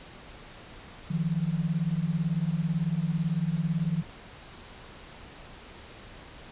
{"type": "beating tone pair", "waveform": "sine", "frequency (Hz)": [155.5, 173.5], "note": ["D#3", "F3"], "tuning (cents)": [-1, -11], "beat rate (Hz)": 18, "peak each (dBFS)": -28, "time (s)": [1.1, 4.03], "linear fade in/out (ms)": 10, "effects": ["pink hiss -47 dBFS RMS until 6.51 s", "resampled to 8000 Hz"]}